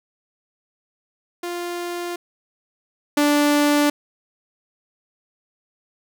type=tone pair in turn; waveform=sawtooth; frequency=349.2 / 292.6 Hz; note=F4 / D4; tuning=0 / -6 cents; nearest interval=minor third; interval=306 cents; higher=first; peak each=-22 / -11 dBFS; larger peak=second; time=1.43-2.16 / 3.17-3.9 s; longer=neither; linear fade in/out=5 ms; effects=none